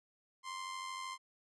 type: tone with amplitude modulation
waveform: sawtooth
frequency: 1046.5 Hz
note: C6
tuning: in tune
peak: -35 dBFS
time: 0.43-1.18 s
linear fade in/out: 50 ms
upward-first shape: sine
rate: 93 Hz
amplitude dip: 50%
effects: resampled to 22050 Hz